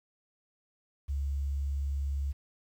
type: tone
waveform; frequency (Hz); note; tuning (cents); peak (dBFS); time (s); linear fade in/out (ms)
sine; 69.9; C#2; +15; -29; 1.08-2.33; 20
effects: 10-bit